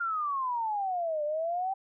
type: exponential two-way sweep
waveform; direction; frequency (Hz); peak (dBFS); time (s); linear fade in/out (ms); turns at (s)
sine; down then up; 1414 to 587.3 to 784; -28; 0-1.74; 10; 1.24
effects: none